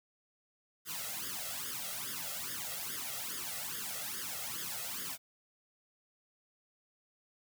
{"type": "noise with flanger", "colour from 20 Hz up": "white", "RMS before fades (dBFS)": -40, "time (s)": [0.85, 5.18], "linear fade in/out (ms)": 50, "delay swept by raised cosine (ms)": [0.59, 1.55], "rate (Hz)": 2.4, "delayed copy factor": 0.95, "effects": ["high-pass 100 Hz 12 dB/octave"]}